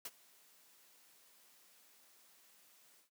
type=noise with ADSR envelope; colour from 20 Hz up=white; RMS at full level=-42 dBFS; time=0.05-3.1 s; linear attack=5 ms; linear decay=41 ms; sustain=-24 dB; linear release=120 ms; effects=noise-tail reverb RT60 0.1 s tail -20 dB re dry + high-pass 200 Hz 12 dB/octave